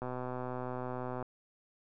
click train, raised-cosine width 1 ms, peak -25 dBFS, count 153, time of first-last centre 0.02-1.226 s, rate 126 Hz, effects none

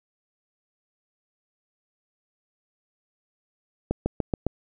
accelerating click train, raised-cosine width 2 ms, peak -10 dBFS, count 5, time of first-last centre 3.91-4.466 s, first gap 150 ms, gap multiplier 0.95, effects none

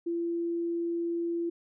sine tone, 339.6 Hz, F4, 48 cents flat, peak -28 dBFS, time 0.06-1.5 s, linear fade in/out 10 ms, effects none

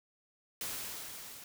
white noise with level ramp, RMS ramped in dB -38 to -50 dBFS, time 0.61-1.44 s, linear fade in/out 2 ms, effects none

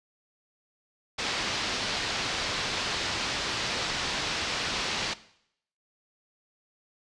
white low-pass noise, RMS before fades -31 dBFS, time 1.18-5.14 s, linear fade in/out 10 ms, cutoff 5100 Hz, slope 24 dB/octave, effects noise-tail reverb RT60 0.7 s tail -17 dB re dry + resampled to 22050 Hz

